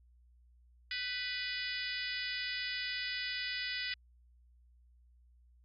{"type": "harmonic tone with a mistuned harmonic", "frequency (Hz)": 493.9, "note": "B4", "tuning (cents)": 0, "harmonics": [3, 4, 5, 6, 7, 8, 9, 10], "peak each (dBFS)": [-45, -40, -45, -45, -45, -46, -46, -44], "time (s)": [0.91, 3.94], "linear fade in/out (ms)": 2, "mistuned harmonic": 3, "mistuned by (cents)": 32, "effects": ["added 60 Hz sine -61 dBFS peak until 5.64 s", "AAC 32 kbps"]}